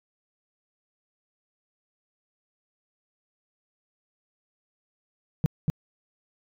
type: tone with echo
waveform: sine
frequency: 154.6 Hz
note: D#3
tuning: 11 cents flat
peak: -14 dBFS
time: 5.44-5.46 s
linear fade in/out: 0 ms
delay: 240 ms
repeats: 1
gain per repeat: -4 dB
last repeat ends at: 5.7 s
effects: tanh soft clip ceiling -15 dBFS